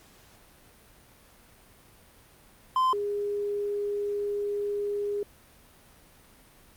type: tone pair in turn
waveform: triangle / sine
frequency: 1034 / 409.2 Hz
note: C6 / G#4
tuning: -21 / -26 cents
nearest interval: octave + major third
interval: 1605 cents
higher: first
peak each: -19 / -27 dBFS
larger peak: first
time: 2.76-2.93 / 2.93-5.23 s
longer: second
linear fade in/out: 2 ms
effects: pink hiss -56 dBFS RMS until 6.76 s + Opus 48 kbps